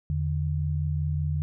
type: tone pair together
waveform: sine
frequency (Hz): 83.46 / 148.7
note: E2 / D3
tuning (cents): +22 / +22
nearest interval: minor seventh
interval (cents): 1000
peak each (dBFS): -27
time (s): 0.1-1.42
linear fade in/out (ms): 0
effects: none